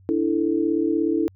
sine chord, D suspended second, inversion none, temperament just, 293.7 / 330.4 / 440.5 Hz, D4 / E4 / A4, 0 / +4 / +2 cents, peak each -24 / -21 / -26 dBFS, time 0.09-1.28 s, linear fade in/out 0 ms, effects added 95 Hz sine -49 dBFS peak until 1.35 s

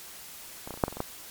clicks, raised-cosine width 1 ms, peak -24 / -22 / -25 / -30 / -7 / -18 / -26 / -23 / -14 dBFS, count 9, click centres 0.675 / 0.707 / 0.74 / 0.775 / 0.838 / 0.881 / 0.926 / 0.97 / 1.004 s, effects white hiss -45 dBFS RMS until 1.3 s + MP3 96 kbps

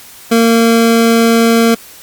25% pulse tone, 229.4 Hz, A#3, 28 cents flat, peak -3 dBFS, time 0.31-1.75 s, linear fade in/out 10 ms, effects white hiss -36 dBFS RMS until 2.02 s + Opus 48 kbps

